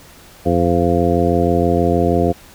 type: harmonic tone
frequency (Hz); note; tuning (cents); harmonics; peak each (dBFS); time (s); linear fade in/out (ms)
86.3; F2; -20; 1 / 2 / 3 / 4 / 5 / 6 / 8; -20 / -20 / -20 / -20 / -20 / -20 / -20; 0.45-2.33; 20
effects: pink hiss -43 dBFS RMS until 2.54 s